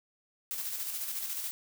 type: noise with tremolo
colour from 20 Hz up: blue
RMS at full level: -35 dBFS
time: 0.51-1.51 s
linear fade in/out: 0 ms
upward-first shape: square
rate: 14 Hz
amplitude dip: 35%
effects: none